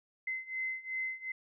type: beating tone pair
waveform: sine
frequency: 2055 / 2057.7 Hz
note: C7 / C7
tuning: -32 / -29 cents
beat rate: 2.7 Hz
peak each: -39 / -37 dBFS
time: 0.27-1.32 s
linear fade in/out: 5 ms
effects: none